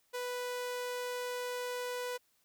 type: tone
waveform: sawtooth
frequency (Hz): 493.9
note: B4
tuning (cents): 0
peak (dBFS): -32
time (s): 0.13-2.18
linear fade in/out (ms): 20
effects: white hiss -73 dBFS RMS until 2.44 s